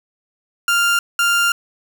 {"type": "tone bursts at uneven times", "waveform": "30% pulse", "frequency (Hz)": 1396, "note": "F6", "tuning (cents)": -1, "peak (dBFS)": -11, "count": 2, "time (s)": [[0.68, 0.99], [1.19, 1.52]], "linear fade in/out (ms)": 2, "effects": []}